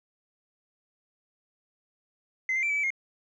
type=tone with pitch steps; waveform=sine; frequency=2055 / 2098 / 2342 / 2293 / 2306 / 2140 Hz; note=C7 / C7 / D7 / D7 / D7 / C7; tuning=-32 / +4 / -5 / -42 / -32 / +38 cents; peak=-23 dBFS; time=2.49-2.904 s; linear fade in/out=2 ms; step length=69 ms; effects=tanh soft clip ceiling -22 dBFS